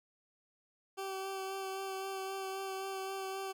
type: tone with vibrato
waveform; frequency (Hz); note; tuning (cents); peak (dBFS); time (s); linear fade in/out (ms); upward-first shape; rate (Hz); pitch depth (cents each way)
20% pulse; 385.2; G4; -30; -33; 0.97-3.53; 20; sine; 3.8; 15
effects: none